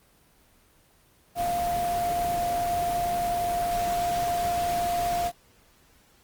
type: tone in noise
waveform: sine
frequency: 698.5 Hz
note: F5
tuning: in tune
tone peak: -24 dBFS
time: 1.35-5.32 s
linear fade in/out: 50 ms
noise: pink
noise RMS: -35 dBFS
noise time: 1.35-5.32 s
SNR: +8 dB
effects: pink hiss -60 dBFS RMS until 6.23 s + Opus 24 kbps